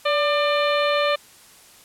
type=harmonic tone with a mistuned harmonic; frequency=597 Hz; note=D5; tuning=28 cents sharp; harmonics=1 / 2 / 3 / 4 / 5 / 6 / 7; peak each=-20 / -24 / -29 / -28 / -31 / -31 / -34 dBFS; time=0.05-1.16 s; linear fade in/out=10 ms; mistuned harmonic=1; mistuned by=-51 cents; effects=white hiss -49 dBFS RMS until 1.84 s + low-pass 12000 Hz 12 dB/octave

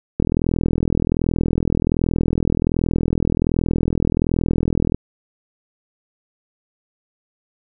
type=click train; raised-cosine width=3 ms; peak=-5 dBFS; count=197; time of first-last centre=0.2-4.946 s; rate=41.3 Hz; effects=none

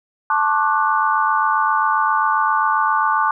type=chord; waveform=sine; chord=D major seventh; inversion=second; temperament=equal with one note detuned; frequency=880 / 1087.2 / 1174.7 / 1480 Hz; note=A5 / C#6 / D6 / F#6; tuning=0 / -34 / 0 / 0 cents; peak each=-19 / -21 / -19 / -22 dBFS; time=0.3-3.31 s; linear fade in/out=2 ms; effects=none

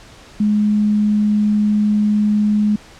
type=tone; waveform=sine; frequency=209.8 Hz; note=G#3; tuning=18 cents sharp; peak=-12 dBFS; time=0.4-2.76 s; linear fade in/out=5 ms; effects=pink hiss -42 dBFS RMS until 2.99 s + low-pass 7000 Hz 12 dB/octave

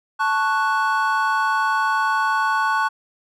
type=chord; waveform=triangle; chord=F# minor; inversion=first; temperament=equal; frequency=880 / 1108.7 / 1480 Hz; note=A5 / C#6 / F#6; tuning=0 / 0 / 0 cents; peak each=-20 dBFS; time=0.19-2.89 s; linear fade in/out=20 ms; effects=none

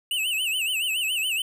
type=tone with vibrato; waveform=square; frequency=2794 Hz; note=F7; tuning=in tune; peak=-24 dBFS; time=0.11-1.42 s; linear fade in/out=2 ms; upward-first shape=sine; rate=7.1 Hz; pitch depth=160 cents each way; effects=none

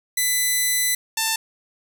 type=tone pair in turn; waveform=5% pulse; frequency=2000 / 890.9 Hz; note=B6 / A5; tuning=+21 / +21 cents; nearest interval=octave + major second; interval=1400 cents; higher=first; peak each=-8 dBFS; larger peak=neither; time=0.17-0.95 / 1.17-1.36 s; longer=first; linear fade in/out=5 ms; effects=none

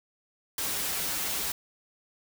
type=noise with comb filter; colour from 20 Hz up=white; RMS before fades=-31 dBFS; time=0.58-1.52 s; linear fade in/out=2 ms; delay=8.4 ms; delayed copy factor=-0.6; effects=none

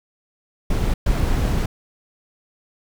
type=noise bursts at uneven times; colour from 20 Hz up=brown; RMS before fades=-19 dBFS; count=2; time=0.7-0.94 / 1.06-1.66 s; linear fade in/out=5 ms; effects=none

